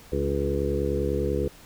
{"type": "harmonic tone with a mistuned harmonic", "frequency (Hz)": 70.1, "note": "C#2", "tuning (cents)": 20, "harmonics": [1, 2, 3, 4, 5, 6, 7], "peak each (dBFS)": [-29, -32, -34, -35, -31, -29, -30], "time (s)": [0.12, 1.48], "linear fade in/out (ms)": 5, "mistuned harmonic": 4, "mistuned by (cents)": 25, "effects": ["pink hiss -50 dBFS RMS until 1.65 s"]}